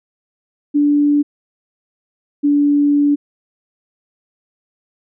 sine tone pair in turn, 291.3 / 289.1 Hz, D4 / D4, -14 / -27 cents, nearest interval unison, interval 13 cents, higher first, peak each -10 dBFS, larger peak neither, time 0.74-1.23 / 2.43-3.16 s, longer second, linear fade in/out 20 ms, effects none

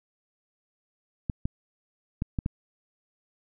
clicks, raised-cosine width 5 ms, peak -15 dBFS, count 5, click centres 1.298 / 1.455 / 2.221 / 2.388 / 2.461 s, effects none

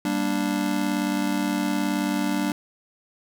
square chord, G minor, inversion none, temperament just, 196 / 235.2 / 294 Hz, G3 / Bb3 / D4, 0 / +16 / +2 cents, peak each -28 / -30 / -26 dBFS, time 0.05-2.52 s, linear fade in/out 2 ms, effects none

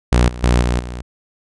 sawtooth tone with level steps, 60.5 Hz, B1, 35 cents flat, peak -6 / -23 / -7 / -11 / -22 dBFS, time 0.12-1.02 s, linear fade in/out 5 ms, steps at 0.28 / 0.43 / 0.61 / 0.79 s, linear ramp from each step 2 ms, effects resampled to 22050 Hz

